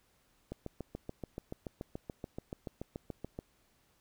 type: click train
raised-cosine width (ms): 2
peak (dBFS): -26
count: 21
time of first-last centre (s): 0.52-3.389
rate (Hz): 6.97
effects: pink hiss -71 dBFS RMS until 4 s